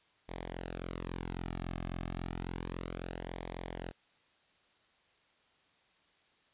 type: tone with flanger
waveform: sawtooth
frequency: 43.65 Hz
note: F1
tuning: in tune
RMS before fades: -41 dBFS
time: 0.28-3.92 s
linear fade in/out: 20 ms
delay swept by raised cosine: 0.71 to 2.11 ms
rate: 0.31 Hz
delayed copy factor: -0.7
effects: white hiss -69 dBFS RMS until 6.53 s + resampled to 8000 Hz